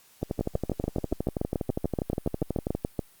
two click trains, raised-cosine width 2 ms, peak -13 / -14 dBFS, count 19 / 32, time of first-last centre 0.41-2.992 / 0.23-2.75 s, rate 6.97 / 12.3 Hz, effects white hiss -58 dBFS RMS until 3.2 s + Opus 48 kbps

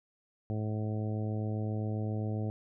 harmonic tone, 107.5 Hz, A2, 40 cents flat, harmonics 1 / 2 / 3 / 4 / 5 / 6 / 7, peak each -32 / -38 / -42 / -44 / -46 / -48 / -49 dBFS, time 0.5-2.5 s, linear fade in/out 0 ms, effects none

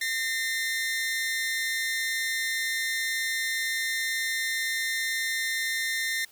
sawtooth tone pair together, 1826 / 2065 Hz, A#6 / C7, -36 / -23 cents, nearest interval major second, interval 213 cents, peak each -25 / -28 dBFS, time 0.01-6.25 s, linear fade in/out 5 ms, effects white hiss -56 dBFS RMS until 6.31 s

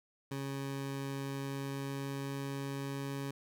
20% pulse tone with pitch glide, 137.5 to 138.38 Hz, C#3 to C#3, -14 to -3 cents, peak -32 dBFS, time 0.31-3.31 s, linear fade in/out 5 ms, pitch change +11 cents, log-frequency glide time 1.21-2.55 s, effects none

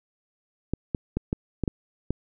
clicks, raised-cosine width 3 ms, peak -12 dBFS, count 7, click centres 0.736 / 0.948 / 1.17 / 1.329 / 1.637 / 1.678 / 2.106 s, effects none

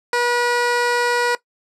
15% pulse tone, 483.5 Hz, B4, 37 cents flat, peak -10 dBFS, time 0.13-1.35 s, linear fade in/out 2 ms, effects noise-tail reverb RT60 0.1 s tail -18 dB re dry + low-pass 8000 Hz 12 dB/octave

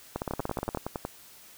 two click trains, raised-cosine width 1 ms, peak -17 / -16 dBFS, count 9 / 11, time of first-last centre 0.31-1.051 / 0.16-0.748 s, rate 10.8 / 17 Hz, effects white hiss -52 dBFS RMS until 1.57 s

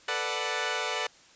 10% pulse chord, B minor seventh, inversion third, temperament equal, 440 / 493.9 / 587.3 / 740 Hz, A4 / B4 / D5 / F#5, 0 / 0 / 0 / 0 cents, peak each -26 dBFS, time 0.08-1.07 s, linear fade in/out 5 ms, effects white hiss -56 dBFS RMS until 1.35 s + resampled to 16000 Hz

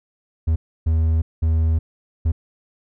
triangle tone bursts at uneven times, 80.4 Hz, E2, 43 cents flat, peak -13 dBFS, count 4, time 0.47-0.56 / 0.86-1.22 / 1.42-1.79 / 2.25-2.32 s, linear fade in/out 10 ms, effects none

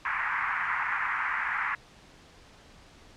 white band-pass noise, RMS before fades -30 dBFS, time 0.05-1.75 s, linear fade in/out 2 ms, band 910 to 2100 Hz, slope 48 dB/octave, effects pink hiss -54 dBFS RMS until 3.16 s + low-pass 6000 Hz 12 dB/octave

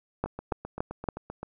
two click trains, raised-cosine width 1 ms, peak -13 / -22 dBFS, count 4 / 10, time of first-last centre 0.24-1.087 / 0.26-1.43 s, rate 3.54 / 7.69 Hz, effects none

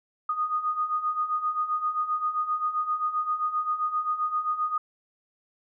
sine beating tone pair, 1231 / 1238.6 Hz, D#6 / D#6, -19 / -8 cents, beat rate 7.6 Hz, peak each -31 / -26 dBFS, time 0.29-4.78 s, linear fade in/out 5 ms, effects none

